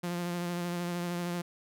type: tone with vibrato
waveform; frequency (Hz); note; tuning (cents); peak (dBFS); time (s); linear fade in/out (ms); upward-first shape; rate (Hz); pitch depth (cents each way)
sawtooth; 174.61; F3; 0; -28; 0.03-1.42; 10; sine; 13; 22
effects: none